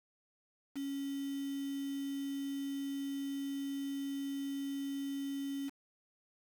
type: tone with quantisation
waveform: sine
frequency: 277.2 Hz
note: C#4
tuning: in tune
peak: -36 dBFS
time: 0.75-5.7 s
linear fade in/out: 20 ms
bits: 8
effects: none